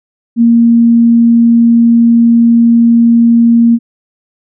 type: tone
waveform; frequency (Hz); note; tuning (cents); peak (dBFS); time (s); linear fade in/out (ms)
sine; 233.1; A#3; 0; -3; 0.36-3.79; 50
effects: none